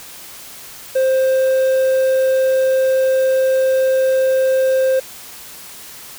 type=tone with quantisation; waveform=triangle; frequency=525 Hz; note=C5; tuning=6 cents sharp; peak=-10 dBFS; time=0.95-5 s; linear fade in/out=10 ms; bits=6; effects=white hiss -36 dBFS RMS until 6.18 s